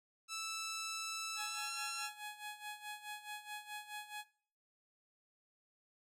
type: tone with pitch glide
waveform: 10% pulse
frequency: 1319 to 1356.9 Hz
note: E6 to E6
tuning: +1 to +50 cents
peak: -32 dBFS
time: 0.28-2.1 s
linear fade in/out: 50 ms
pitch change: +49 cents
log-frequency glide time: 1.43-1.72 s
type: tone with tremolo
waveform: 15% pulse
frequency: 840 Hz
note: G#5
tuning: 19 cents sharp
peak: -36 dBFS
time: 1.36-4.25 s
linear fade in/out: 50 ms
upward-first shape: sine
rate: 4.7 Hz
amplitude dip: 75%
effects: noise-tail reverb RT60 0.5 s tail -20 dB re dry + AAC 48 kbps